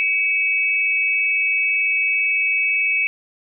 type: tone pair together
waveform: sine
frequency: 2259 / 2597 Hz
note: C#7 / E7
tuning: +32 / -26 cents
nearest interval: major second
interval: 242 cents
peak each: -19 dBFS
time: 0-3.07 s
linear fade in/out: 0 ms
effects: none